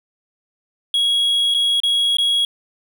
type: tone with dropouts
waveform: triangle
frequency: 3318 Hz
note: G#7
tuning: 2 cents flat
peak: -13 dBFS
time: 0.94-2.45 s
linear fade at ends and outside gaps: 2 ms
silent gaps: 1.541-1.546 / 1.802-1.834 / 2.17-2.184 s
effects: none